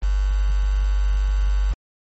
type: tone with quantisation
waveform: sine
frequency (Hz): 49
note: G1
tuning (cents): 0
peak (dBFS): -16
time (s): 0.02-1.74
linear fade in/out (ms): 20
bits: 6
effects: MP3 32 kbps